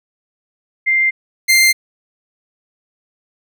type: tone pair in turn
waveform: sine / sawtooth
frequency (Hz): 2096 / 2096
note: C7 / C7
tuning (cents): +2 / +2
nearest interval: unison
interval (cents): 0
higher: neither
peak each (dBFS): -11 / -5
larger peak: second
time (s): 0.86-1.11 / 1.48-1.73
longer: neither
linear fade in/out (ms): 20
effects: none